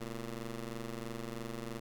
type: ring-modulated tone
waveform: 15% pulse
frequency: 116.54 Hz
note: A#2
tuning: in tune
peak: -30 dBFS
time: 0-1.8 s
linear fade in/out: 10 ms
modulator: 105 Hz
effects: none